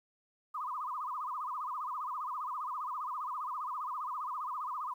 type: tone with vibrato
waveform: sine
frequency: 1108.7 Hz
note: C#6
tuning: in tune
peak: -35 dBFS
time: 0.54-4.94 s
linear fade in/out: 10 ms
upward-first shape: sine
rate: 15 Hz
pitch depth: 220 cents each way
effects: 11-bit